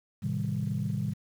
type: chord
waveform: sine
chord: A half-diminished seventh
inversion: none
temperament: just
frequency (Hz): 110 / 132 / 158.4 / 198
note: A2 / C3 / Eb3 / G3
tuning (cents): 0 / +16 / +31 / +18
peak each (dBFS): -33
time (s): 0.22-1.14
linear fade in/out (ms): 20
effects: tanh soft clip ceiling -20 dBFS + 9-bit